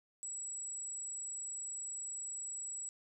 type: tone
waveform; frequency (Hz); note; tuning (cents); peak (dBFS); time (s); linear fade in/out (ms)
sine; 7810; B8; -20; -40; 0.23-2.89; 0
effects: none